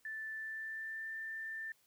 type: tone with pitch glide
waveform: sine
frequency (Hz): 1760 to 1783.5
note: A6 to A6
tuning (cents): 0 to +23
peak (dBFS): -40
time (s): 0.05-1.72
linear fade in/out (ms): 2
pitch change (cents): +23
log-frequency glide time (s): 0.34-1.1
effects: white hiss -72 dBFS RMS until 1.86 s